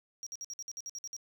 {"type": "tone bursts", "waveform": "triangle", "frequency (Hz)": 5670, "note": "F8", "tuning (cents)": 25, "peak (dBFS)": -37, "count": 11, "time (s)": [0.23, 1.165], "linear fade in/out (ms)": 0, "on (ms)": 35, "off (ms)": 55, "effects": []}